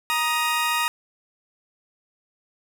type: tone pair together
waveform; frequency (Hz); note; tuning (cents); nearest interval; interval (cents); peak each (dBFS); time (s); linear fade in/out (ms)
20% pulse; 941.9 / 1244.5; A#5 / D#6; +18 / 0; perfect fourth; 482; -19; 0.1-0.88; 0
effects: none